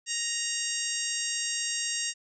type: harmonic tone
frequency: 936 Hz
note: A#5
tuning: 7 cents sharp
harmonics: 2 / 3 / 4 / 5 / 6 / 7 / 8 / 9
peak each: -38 / -36 / -40 / -39 / -35 / -36 / -36 / -39 dBFS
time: 0.06-2.14 s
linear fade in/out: 50 ms
effects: none